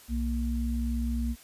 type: tone pair together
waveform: sine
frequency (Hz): 61.74 / 233.1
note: B1 / A#3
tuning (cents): 0 / 0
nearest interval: octave + major seventh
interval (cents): 2300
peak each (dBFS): -28 / -31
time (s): 0.08-1.36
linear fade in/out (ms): 50
effects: white hiss -53 dBFS RMS until 1.43 s + resampled to 32000 Hz